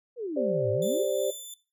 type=exponential two-way sweep; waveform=sine; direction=down then up; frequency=512 to 103.83 to 512 Hz; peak=-30 dBFS; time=0.16-1.07 s; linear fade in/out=50 ms; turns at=0.71 s
type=chord; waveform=sine; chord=G suspended fourth; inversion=none; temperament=equal; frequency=392 / 523.3 / 587.3 Hz; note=G4 / C5 / D5; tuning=0 / 0 / 0 cents; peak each=-31 / -29 / -28 dBFS; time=0.36-1.31 s; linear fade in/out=10 ms
type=tone with tremolo; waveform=15% pulse; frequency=3520 Hz; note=A7; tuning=in tune; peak=-29 dBFS; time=0.82-1.54 s; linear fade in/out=2 ms; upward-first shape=sine; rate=2.7 Hz; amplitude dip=35%
effects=noise-tail reverb RT60 0.3 s tail -17 dB re dry